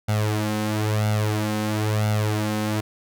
sawtooth tone with flanger, 106.8 Hz, G#2, 49 cents sharp, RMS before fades -23 dBFS, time 0.08-2.81 s, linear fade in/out 10 ms, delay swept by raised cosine 1.4 to 3.9 ms, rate 1 Hz, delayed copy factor +0.75, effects none

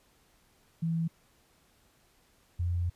sine tone pair in turn, 164.81 / 87.31 Hz, E3 / F2, 0 / 0 cents, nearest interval major seventh, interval 1100 cents, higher first, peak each -27 dBFS, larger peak neither, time 0.82-1.08 / 2.59-2.9 s, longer second, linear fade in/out 10 ms, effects pink hiss -66 dBFS RMS until 2.95 s + resampled to 32000 Hz

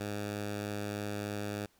10% pulse tone, 103.2 Hz, G#2, 10 cents flat, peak -27 dBFS, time 0-1.66 s, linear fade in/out 5 ms, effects pink hiss -68 dBFS RMS until 1.79 s

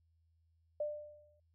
sine tone with exponential decay, 596 Hz, D5, 25 cents sharp, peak -32 dBFS, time 0.8-1.4 s, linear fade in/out 5 ms, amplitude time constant 130 ms, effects added 82 Hz sine -70 dBFS peak until 1.54 s

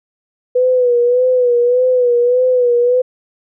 sine tone with vibrato, 493.9 Hz, B4, in tune, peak -9 dBFS, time 0.55-3.02 s, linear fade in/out 10 ms, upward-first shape sine, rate 1.7 Hz, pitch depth 55 cents each way, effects none

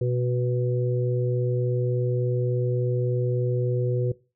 harmonic tone, 123.47 Hz, B2, in tune, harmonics 1 / 3 / 4, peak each -23 / -28 / -29 dBFS, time 0.01-4.12 s, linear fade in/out 5 ms, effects noise-tail reverb RT60 0.3 s tail -20 dB re dry

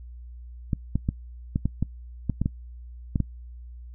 clicks, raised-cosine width 5 ms, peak -11 dBFS, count 11, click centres 0.732 / 0.956 / 1.089 / 1.559 / 1.656 / 1.826 / 2.297 / 2.416 / 2.459 / 3.158 / 3.203 s, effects noise-tail reverb RT60 0.1 s tail -23 dB re dry + added 60 Hz sine -39 dBFS peak until 3.94 s

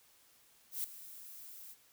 violet noise with ADSR envelope, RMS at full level -35 dBFS, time 0.71-1.76 s, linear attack 130 ms, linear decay 4 ms, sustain -16 dB, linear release 51 ms, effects white hiss -66 dBFS RMS until 1.92 s

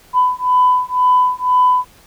sine beating tone pair, 1000 / 1002 Hz, B5 / B5, +21 / +25 cents, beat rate 2 Hz, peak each -13 dBFS, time 0.13-1.85 s, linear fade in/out 50 ms, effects tanh soft clip ceiling -3 dBFS + pink hiss -47 dBFS RMS until 2.06 s

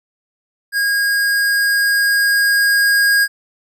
square tone with level ramp, 1632 Hz, G#6, 31 cents flat, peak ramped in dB -15 to -11 dBFS, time 0.72-3.28 s, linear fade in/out 50 ms, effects none

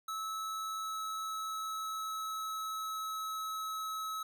square tone with pitch glide, 1300 to 1290.3 Hz, E6 to E6, -24 to -37 cents, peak -37 dBFS, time 0.08-4.23 s, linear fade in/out 5 ms, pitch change -13 cents, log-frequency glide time 0.69-3.86 s, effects none

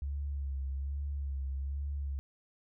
sine tone with vibrato, 69.3 Hz, C#2, in tune, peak -33 dBFS, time 0.02-2.19 s, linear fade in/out 0 ms, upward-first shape sine, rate 1.2 Hz, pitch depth 48 cents each way, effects none

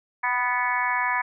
harmonic tone with a mistuned harmonic, 246.9 Hz, B3, in tune, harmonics 3 / 4 / 5 / 6 / 7 / 8 / 9, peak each -33 / -25 / -33 / -38 / -27 / -33 / -30 dBFS, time 0.23-1.22 s, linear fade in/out 10 ms, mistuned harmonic 3, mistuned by +18 cents, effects none

